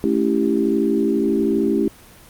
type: tone cluster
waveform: sine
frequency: 217.4 / 279.4 / 331.8 / 393.4 Hz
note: A3 / C#4 / E4 / G4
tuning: -21 / +14 / +11 / +6 cents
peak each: -21 dBFS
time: 0.04-1.88 s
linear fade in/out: 0 ms
effects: pink hiss -45 dBFS RMS until 2.29 s + Opus 24 kbps